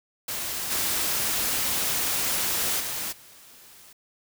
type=noise with level steps; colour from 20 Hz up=white; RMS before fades=-31 / -26 / -31 / -50 dBFS; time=0.28-3.93 s; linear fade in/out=5 ms; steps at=0.7 / 2.79 / 3.11 s; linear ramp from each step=20 ms; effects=none